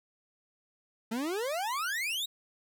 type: exponential sweep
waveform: 40% pulse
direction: up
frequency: 214.9 to 3900 Hz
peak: -30 dBFS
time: 1.11-2.26 s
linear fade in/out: 10 ms
effects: none